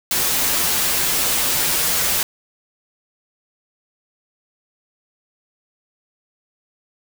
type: noise with comb filter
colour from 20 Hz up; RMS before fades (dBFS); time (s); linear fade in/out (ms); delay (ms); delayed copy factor
white; -19; 0.11-2.23; 2; 9.6; -0.55
effects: none

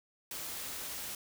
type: noise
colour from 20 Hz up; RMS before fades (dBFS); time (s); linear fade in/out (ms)
white; -41; 0.31-1.15; 2
effects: none

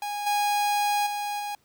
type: tone with level steps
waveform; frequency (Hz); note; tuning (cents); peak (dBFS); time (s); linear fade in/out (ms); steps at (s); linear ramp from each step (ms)
45% pulse; 824; G#5; -14; -29 / -22 / -28 / -30; 0.02-1.55; 2; 0.26 / 1.06 / 1.39; 10
effects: pink hiss -66 dBFS RMS until 1.64 s + high-pass 60 Hz 12 dB/octave

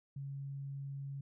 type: tone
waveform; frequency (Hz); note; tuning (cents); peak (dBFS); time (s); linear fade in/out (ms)
sine; 138.59; C#3; 0; -40; 0.16-1.21; 5
effects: none

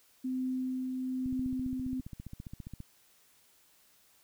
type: tone with tremolo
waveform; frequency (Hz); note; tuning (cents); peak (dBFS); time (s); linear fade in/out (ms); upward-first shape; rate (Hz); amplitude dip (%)
sine; 257.4; C4; -28; -30; 0.24-2.01; 10; triangle; 1.1; 30
type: click train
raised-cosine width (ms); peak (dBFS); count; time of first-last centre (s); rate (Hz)
5; -30; 24; 1.26-2.804; 14.9
effects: white hiss -65 dBFS RMS until 4.23 s

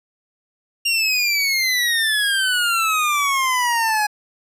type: exponential sweep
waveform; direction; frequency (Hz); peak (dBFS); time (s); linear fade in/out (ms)
25% pulse; down; 2800 to 830; -13; 0.85-4.07; 10
effects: resampled to 32000 Hz

